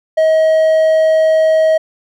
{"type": "tone", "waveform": "triangle", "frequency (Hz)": 635, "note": "D#5", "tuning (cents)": 35, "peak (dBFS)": -6, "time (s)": [0.17, 1.78], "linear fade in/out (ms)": 10, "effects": []}